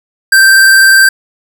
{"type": "tone with vibrato", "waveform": "square", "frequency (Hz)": 1568, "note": "G6", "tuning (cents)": 0, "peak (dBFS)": -3, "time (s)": [0.32, 1.09], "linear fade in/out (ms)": 5, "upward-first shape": "triangle", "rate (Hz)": 20, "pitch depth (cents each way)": 27, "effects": []}